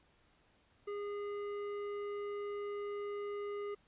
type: tone with hard clipping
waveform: triangle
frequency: 409.3 Hz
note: G#4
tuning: 25 cents flat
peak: -40 dBFS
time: 0.87-3.75 s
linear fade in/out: 10 ms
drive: 14 dB
effects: pink hiss -70 dBFS RMS until 3.87 s + resampled to 8000 Hz